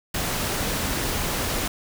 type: noise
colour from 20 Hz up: pink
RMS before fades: -26 dBFS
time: 0.14-1.68 s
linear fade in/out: 5 ms
effects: none